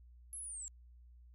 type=linear sweep; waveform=sine; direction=down; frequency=11175 to 7340 Hz; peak=-40 dBFS; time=0.33-0.68 s; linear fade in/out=0 ms; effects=tanh soft clip ceiling -42 dBFS + added 60 Hz sine -56 dBFS peak until 1.34 s